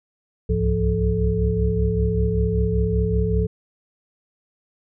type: tone cluster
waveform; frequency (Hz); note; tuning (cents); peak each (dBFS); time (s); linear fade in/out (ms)
sine; 65.2 / 70.4 / 104.8 / 172.4 / 434.6; C2 / C#2 / G#2 / F3 / A4; -5 / +27 / +16 / -22 / -21; -24; 0.49-3.47; 10
effects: none